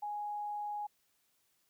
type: tone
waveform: sine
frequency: 830.6 Hz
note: G#5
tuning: in tune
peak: -36 dBFS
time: 0.02-0.87 s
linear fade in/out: 10 ms
effects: white hiss -75 dBFS RMS until 1.69 s